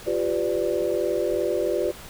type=chord; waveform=sine; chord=G dominant seventh; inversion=third; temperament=equal with one note detuned; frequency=349.2 / 392 / 504.3 / 587.3 Hz; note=F4 / G4 / B4 / D5; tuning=0 / 0 / +36 / 0 cents; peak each=-27 dBFS; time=0.06-1.92 s; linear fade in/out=20 ms; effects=pink hiss -42 dBFS RMS until 2.09 s